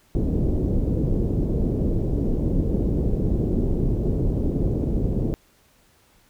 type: low-pass noise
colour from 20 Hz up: pink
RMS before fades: -22 dBFS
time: 0.15-5.34 s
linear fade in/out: 0 ms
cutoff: 430 Hz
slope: 24 dB/octave
effects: pink hiss -59 dBFS RMS until 6.29 s